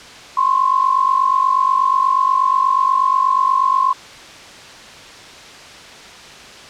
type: tone pair together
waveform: sine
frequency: 1033.7 / 1082 Hz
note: C6 / C#6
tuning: -21 / -42 cents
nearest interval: minor second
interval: 79 cents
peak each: -15 dBFS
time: 0.37-3.93 s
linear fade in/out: 5 ms
effects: white hiss -37 dBFS RMS until 6.69 s + low-pass 5000 Hz 12 dB/octave